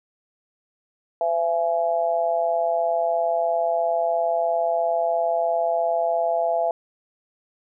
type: tone with amplitude modulation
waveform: sine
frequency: 673 Hz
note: E5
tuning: 36 cents sharp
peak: -15 dBFS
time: 1.21-6.71 s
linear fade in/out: 2 ms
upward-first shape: sine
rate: 163 Hz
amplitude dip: 90%
effects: none